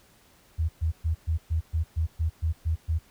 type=tone bursts; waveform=sine; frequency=80.5 Hz; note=E2; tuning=41 cents flat; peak=-22 dBFS; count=11; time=0.58-2.99 s; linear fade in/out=20 ms; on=110 ms; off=120 ms; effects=pink hiss -59 dBFS RMS until 3.1 s